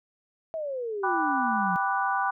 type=exponential sweep; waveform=sine; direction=down; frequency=660 to 174.61 Hz; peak=-29 dBFS; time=0.54-1.76 s; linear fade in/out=0 ms
type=chord; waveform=sine; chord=G major seventh; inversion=none; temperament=equal; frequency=784 / 987.8 / 1174.7 / 1480 Hz; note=G5 / B5 / D6 / F#6; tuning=0 / 0 / 0 / 0 cents; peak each=-28 / -29 / -30 / -30 dBFS; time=1.03-2.31 s; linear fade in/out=10 ms
effects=none